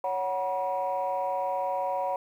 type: tone cluster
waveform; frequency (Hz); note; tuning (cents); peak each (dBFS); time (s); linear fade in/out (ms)
sine; 557 / 742 / 962; C#5 / F#5 / B5; +8 / +5 / -46; -30; 0.04-2.16; 2
effects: tanh soft clip ceiling -20 dBFS + 10-bit